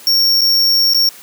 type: tone with dropouts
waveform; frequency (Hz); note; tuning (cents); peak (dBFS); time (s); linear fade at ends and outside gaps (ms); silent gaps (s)
square; 5510; F8; -24; -10; 0.07-1.09; 1; 0.41-0.416 / 0.936-0.946
effects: white hiss -38 dBFS RMS until 1.22 s + high-pass 150 Hz 12 dB/octave